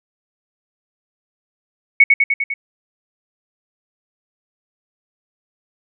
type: tone with echo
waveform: sine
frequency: 2217 Hz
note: C#7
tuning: in tune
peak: -4 dBFS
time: 2-2.04 s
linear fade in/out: 5 ms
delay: 100 ms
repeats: 5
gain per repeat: -3 dB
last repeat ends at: 2.54 s
effects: none